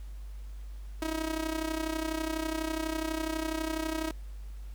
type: tone with amplitude modulation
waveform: sawtooth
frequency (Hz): 318.7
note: D#4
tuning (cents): +42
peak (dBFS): -24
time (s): 1.02-4.11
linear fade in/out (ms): 2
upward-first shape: sine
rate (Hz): 32.1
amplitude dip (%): 75
effects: added 50 Hz sine -39 dBFS peak until 4.74 s + pink hiss -61 dBFS RMS until 4.74 s